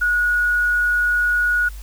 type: tone with quantisation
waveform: sine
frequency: 1455 Hz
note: F#6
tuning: 29 cents flat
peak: -15 dBFS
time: 0.01-1.69 s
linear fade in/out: 10 ms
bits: 7
effects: added 50 Hz sine -31 dBFS peak until 1.82 s + white hiss -46 dBFS RMS until 1.82 s